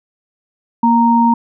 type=tone pair together; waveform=sine; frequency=234.6 / 929.5 Hz; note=A#3 / A#5; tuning=+11 / -5 cents; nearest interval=2 octaves; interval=2384 cents; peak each=-11 dBFS; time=0.83-1.34 s; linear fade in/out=5 ms; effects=none